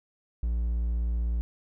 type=tone; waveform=triangle; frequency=58 Hz; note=A#1; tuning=8 cents flat; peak=-23 dBFS; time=0.43-1.41 s; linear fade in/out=0 ms; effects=none